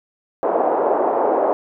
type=band-pass noise; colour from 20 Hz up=pink; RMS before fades=-18 dBFS; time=0.43-1.53 s; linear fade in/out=0 ms; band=400 to 860 Hz; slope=24 dB/octave; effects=none